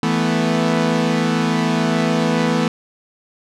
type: chord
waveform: sawtooth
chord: E suspended fourth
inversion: none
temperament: equal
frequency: 164.81 / 220 / 246.9 Hz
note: E3 / A3 / B3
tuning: 0 / 0 / 0 cents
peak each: -16 dBFS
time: 0.03-2.68 s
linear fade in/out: 2 ms
effects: low-pass 6000 Hz 12 dB/octave